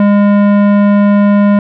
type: tone with tanh clipping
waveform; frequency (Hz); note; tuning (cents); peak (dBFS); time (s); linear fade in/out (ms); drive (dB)
sine; 203.7; G#3; -33; -7; 0-1.59; 2; 16
effects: none